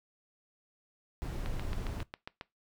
brown noise, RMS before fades -36 dBFS, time 1.22-2.03 s, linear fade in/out 0 ms
click train, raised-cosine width 0.3 ms, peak -24 dBFS, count 8, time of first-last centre 1.46-2.411 s, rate 7.36 Hz
effects noise-tail reverb RT60 0.2 s tail -21 dB re dry

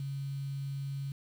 sine tone with quantisation, 138.2 Hz, C#3, 5 cents flat, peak -34 dBFS, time 0-1.12 s, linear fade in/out 2 ms, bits 9, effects none

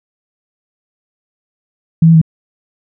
sine tone with pitch steps, 163.2 / 164.5 / 160.2 Hz, E3 / E3 / E3, -17 / -3 / -49 cents, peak -3 dBFS, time 2.02-2.215 s, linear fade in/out 5 ms, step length 65 ms, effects none

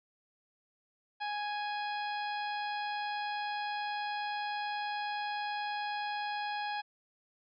harmonic tone, 830.6 Hz, G#5, in tune, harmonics 1 / 2 / 3 / 4 / 5 / 6, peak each -35 / -41 / -45 / -47 / -49 / -51 dBFS, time 1.2-6.82 s, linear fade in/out 20 ms, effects none

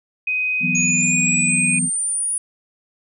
sine tone with pitch glide, 2508 to 2468 Hz, D#7 to D#7, +13 to -15 cents, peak -18 dBFS, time 0.27-1.79 s, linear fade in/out 5 ms, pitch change -28 cents, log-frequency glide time 0.63-1.03 s
sine chord, E suspended second, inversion none, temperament equal, 164.81 / 185 / 246.9 Hz, E3 / F#3 / B3, 0 / 0 / 0 cents, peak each -25 dBFS, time 0.6-1.9 s, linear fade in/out 50 ms
sine linear sweep, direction up, 6645 to 9780 Hz, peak -19 dBFS, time 0.75-2.38 s, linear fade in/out 2 ms
effects none

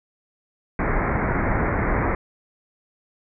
pink low-pass noise, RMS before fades -22 dBFS, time 0.79-2.15 s, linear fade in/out 2 ms, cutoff 2200 Hz, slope 96 dB/octave, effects none

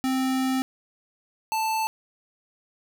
square tone pair in turn, 261.6 / 881.8 Hz, C4 / A5, 0 / +4 cents, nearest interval octave + major sixth, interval 2104 cents, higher second, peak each -23 / -24 dBFS, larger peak first, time 0.04-0.62 / 1.52-1.87 s, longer first, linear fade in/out 0 ms, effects none

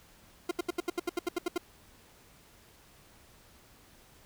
40% pulse tone bursts, 349.2 Hz, F4, in tune, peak -27 dBFS, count 12, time 0.49-1.579 s, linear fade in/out 5 ms, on 22 ms, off 75 ms, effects pink hiss -59 dBFS RMS until 4.25 s

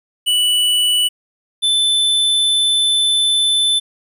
square tone pair in turn, 2960 / 3521 Hz, F#7 / A7, 0 / 0 cents, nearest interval minor third, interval 300 cents, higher second, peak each -13 dBFS, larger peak neither, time 0.26-1.09 / 1.62-3.8 s, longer second, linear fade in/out 20 ms, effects resampled to 32000 Hz + 9-bit

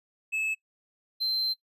triangle tone pair in turn, 2600 / 4112 Hz, E7 / C8, -24 / -31 cents, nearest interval minor sixth, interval 793 cents, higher second, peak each -25 dBFS, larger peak neither, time 0.32-0.55 / 1.2-1.54 s, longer second, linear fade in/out 20 ms, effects noise-tail reverb RT60 0.1 s tail -20 dB re dry + resampled to 32000 Hz

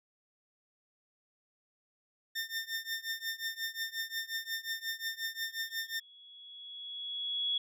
20% pulse tone with tremolo, 1808 Hz, A6, 47 cents sharp, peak -27 dBFS, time 2.35-6 s, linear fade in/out 10 ms, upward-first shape triangle, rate 5.6 Hz, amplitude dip 95%
sine tone with exponential growth, 3358 Hz, G#7, 18 cents sharp, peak -28 dBFS, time 5.37-7.58 s, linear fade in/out 5 ms, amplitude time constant 480 ms
effects none

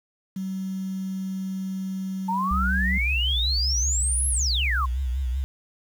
sine tone, 190 Hz, F#3, 46 cents sharp, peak -27 dBFS, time 0.36-2.98 s, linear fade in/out 5 ms
sine exponential two-way sweep, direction up then down, 880 to 11240 to 1017 Hz, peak -23 dBFS, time 2.28-4.86 s, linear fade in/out 10 ms, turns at 4.29 s
sine tone with vibrato, 64.5 Hz, C2, 24 cents flat, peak -23 dBFS, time 2.51-5.44 s, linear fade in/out 0 ms, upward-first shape triangle, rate 5.3 Hz, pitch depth 130 cents each way
effects 8-bit

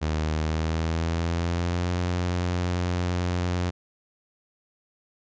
sawtooth tone with pitch glide, 77.8 to 88.85 Hz, D#2 to F2, 0 to +30 cents, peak -20 dBFS, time 0.01-3.71 s, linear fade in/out 20 ms, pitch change +230 cents, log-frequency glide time 0.35-1.91 s, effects resampled to 16000 Hz

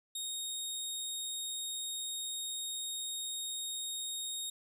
20% pulse tone, 3728 Hz, A#7, 1 cent flat, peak -31 dBFS, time 0.15-4.5 s, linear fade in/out 5 ms, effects none

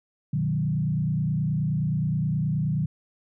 sine tone with frequency modulation, 152.6 Hz, D#3, 33 cents flat, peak -22 dBFS, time 0.33-2.86 s, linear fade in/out 5 ms, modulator 29.5 Hz, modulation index 1.1, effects none

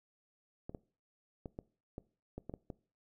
clicks, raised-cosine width 2 ms, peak -29 dBFS, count 9, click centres 0.695 / 0.748 / 1.458 / 1.589 / 1.981 / 2.38 / 2.496 / 2.539 / 2.702 s, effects noise-tail reverb RT60 0.4 s tail -21 dB re dry

